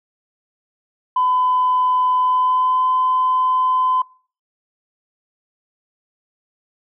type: tone with pitch glide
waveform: sine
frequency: 1008 to 1020.3 Hz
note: B5 to C6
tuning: +35 to -44 cents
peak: -13 dBFS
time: 1.16-4.02 s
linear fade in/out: 5 ms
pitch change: +21 cents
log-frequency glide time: 2.17-2.88 s
effects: noise-tail reverb RT60 0.4 s tail -23 dB re dry + tanh soft clip ceiling -9 dBFS